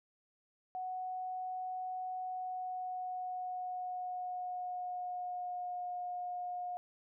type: tone with pitch glide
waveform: sine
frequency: 740 to 717.7 Hz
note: F#5 to F5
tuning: 0 to +47 cents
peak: -37 dBFS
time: 0.75-6.77 s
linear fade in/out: 0 ms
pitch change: -53 cents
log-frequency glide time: 2.19-5.88 s
effects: none